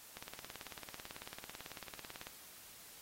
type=click train; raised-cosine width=0.2 ms; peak=-28 dBFS; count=39; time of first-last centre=0.17-2.269 s; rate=18.1 Hz; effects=white hiss -56 dBFS RMS until 3.01 s + AAC 48 kbps